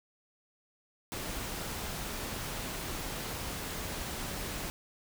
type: noise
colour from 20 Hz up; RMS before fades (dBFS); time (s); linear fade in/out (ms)
pink; -38; 1.12-4.7; 0
effects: none